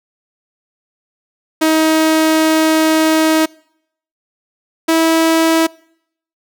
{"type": "tone pair in turn", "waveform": "sawtooth", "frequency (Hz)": [316.7, 325.2], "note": ["D#4", "E4"], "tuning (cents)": [31, -23], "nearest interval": "unison", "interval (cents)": 46, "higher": "second", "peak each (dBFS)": -6, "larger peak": "neither", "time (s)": [[1.61, 3.46], [4.88, 5.67]], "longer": "first", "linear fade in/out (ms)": 10, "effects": ["noise-tail reverb RT60 0.7 s tail -25 dB re dry"]}